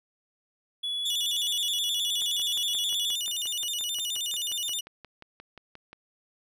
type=tone; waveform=triangle; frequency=3400 Hz; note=G#7; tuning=40 cents sharp; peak=-27 dBFS; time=0.83-3.16 s; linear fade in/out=10 ms
type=tone with vibrato; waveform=sawtooth; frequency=3242 Hz; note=G#7; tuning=42 cents flat; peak=-26 dBFS; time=1.05-4.81 s; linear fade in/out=10 ms; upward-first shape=square; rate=9.5 Hz; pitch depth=180 cents each way
type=click train; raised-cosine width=0.3 ms; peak=-29 dBFS; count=22; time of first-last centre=2.22-5.93 s; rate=5.66 Hz
effects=none